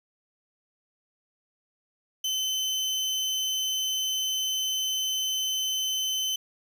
30% pulse tone, 3056 Hz, G7, 45 cents flat, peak -23 dBFS, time 2.24-6.36 s, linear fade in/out 5 ms, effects none

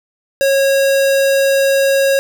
square tone, 547 Hz, C#5, 23 cents flat, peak -11 dBFS, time 0.41-2.19 s, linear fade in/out 0 ms, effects none

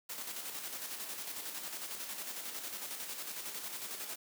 white noise with tremolo, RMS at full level -41 dBFS, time 0.09-4.16 s, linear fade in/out 10 ms, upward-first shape square, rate 11 Hz, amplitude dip 40%, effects high-pass 200 Hz 12 dB/octave

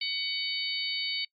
harmonic tone, 750 Hz, F#5, 23 cents sharp, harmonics 3 / 4 / 5 / 6, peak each -34 / -35 / -36 / -33 dBFS, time 0.01-1.25 s, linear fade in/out 5 ms, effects noise-tail reverb RT60 0.1 s tail -25 dB re dry + MP3 32 kbps

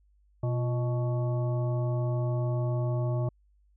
harmonic tone with a mistuned harmonic, 123.5 Hz, B2, in tune, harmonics 1 / 3 / 5 / 7 / 9, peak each -26 / -37 / -36 / -45 / -46 dBFS, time 0.43-3.29 s, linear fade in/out 5 ms, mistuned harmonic 3, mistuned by -98 cents, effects added 50 Hz sine -61 dBFS peak until 3.76 s

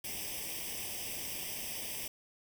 white noise with comb filter, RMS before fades -40 dBFS, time 0.04-2.08 s, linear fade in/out 5 ms, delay 0.36 ms, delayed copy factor +0.95, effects none

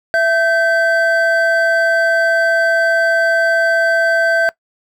triangle tone pair together, 665.4 / 1551 Hz, E5 / G6, +16 / -19 cents, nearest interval octave + minor third, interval 1465 cents, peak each -12 dBFS, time 0.14-4.49 s, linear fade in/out 0 ms, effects noise-tail reverb RT60 0.1 s tail -21 dB re dry

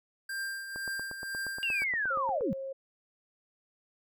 square tone with tremolo, 1588 Hz, G6, 22 cents sharp, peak -33 dBFS, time 0.29-1.84 s, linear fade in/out 5 ms, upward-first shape triangle, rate 2 Hz, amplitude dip 60%
click train, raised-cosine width 1 ms, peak -29 dBFS, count 15, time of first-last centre 0.76-2.409 s, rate 8.49 Hz
sine linear sweep, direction down, 2841 to 155.56 Hz, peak -28 dBFS, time 1.63-2.53 s, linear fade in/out 0 ms
sine tone, 538 Hz, C5, 48 cents sharp, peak -35 dBFS, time 2.1-2.73 s, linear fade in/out 10 ms
effects none

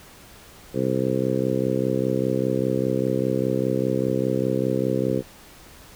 harmonic tone, 65 Hz, C2, 11 cents flat, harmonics 2 / 3 / 4 / 5 / 6 / 7 / 8, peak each -28 / -28 / -28 / -28 / -28 / -28 / -28 dBFS, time 0.73-5.23 s, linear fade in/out 50 ms, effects pink hiss -47 dBFS RMS until 5.95 s

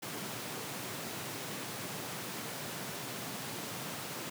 pink high-pass noise, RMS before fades -41 dBFS, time 0.02-4.3 s, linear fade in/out 10 ms, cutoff 110 Hz, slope 48 dB/octave, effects none

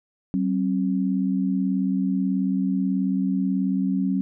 sine tone pair together, 190 / 268.4 Hz, F#3 / C4, +46 / +44 cents, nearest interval tritone, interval 598 cents, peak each -22 / -24 dBFS, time 0.34-4.21 s, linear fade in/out 0 ms, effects none

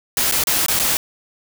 white noise with dropouts, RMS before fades -18 dBFS, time 0.17-0.97 s, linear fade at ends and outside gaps 1 ms, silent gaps 0.313-0.322 / 0.438-0.471 / 0.662-0.683 / 0.791-0.797 s, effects none

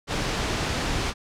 pink noise, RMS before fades -26 dBFS, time 0.07-1.14 s, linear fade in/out 50 ms, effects low-pass 6000 Hz 12 dB/octave

